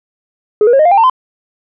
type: tone with pitch steps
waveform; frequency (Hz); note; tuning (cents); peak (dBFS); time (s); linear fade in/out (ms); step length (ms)
sine; 421.6 / 478.7 / 543.6 / 617.3 / 700.9 / 795.9 / 903.7 / 1026.2; G#4 / A#4 / C#5 / D#5 / F5 / G5 / A5 / C6; +26 / +46 / -34 / -14 / +6 / +26 / +46 / -34; -3; 0.61-1.098; 2; 61
effects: tanh soft clip ceiling -3 dBFS